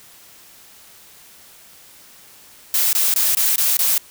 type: noise bursts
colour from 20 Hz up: blue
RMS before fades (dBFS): -17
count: 6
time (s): 2.74-3.98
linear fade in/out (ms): 2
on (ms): 190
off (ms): 20
effects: white hiss -46 dBFS RMS until 4.1 s